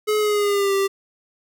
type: tone with pitch glide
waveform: square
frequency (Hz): 425.3 to 392.3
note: G#4 to G4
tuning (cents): +41 to +1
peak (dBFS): -18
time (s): 0.07-0.88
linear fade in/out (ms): 20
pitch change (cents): -140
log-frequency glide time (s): 0.19-0.74
effects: none